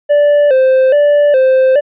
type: tone with vibrato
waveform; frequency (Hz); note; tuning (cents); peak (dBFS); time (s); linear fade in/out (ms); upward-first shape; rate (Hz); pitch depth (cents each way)
triangle; 552; C#5; -7; -4; 0.09-1.81; 20; square; 1.2; 97
effects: resampled to 8000 Hz